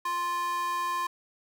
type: tone with high-pass filter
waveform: square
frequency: 349.2 Hz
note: F4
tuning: in tune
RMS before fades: -30 dBFS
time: 0.05-1.07 s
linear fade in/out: 5 ms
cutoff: 1100 Hz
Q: 4.1
effects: none